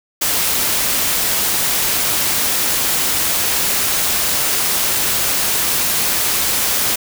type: noise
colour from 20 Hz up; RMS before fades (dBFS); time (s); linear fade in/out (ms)
white; -17; 0.21-6.96; 10
effects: none